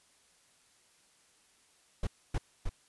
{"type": "noise bursts", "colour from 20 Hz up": "brown", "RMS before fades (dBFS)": -31, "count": 3, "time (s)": [2.03, 2.693], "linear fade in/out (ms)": 5, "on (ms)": 41, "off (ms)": 270, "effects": ["white hiss -66 dBFS RMS until 2.88 s", "resampled to 24000 Hz"]}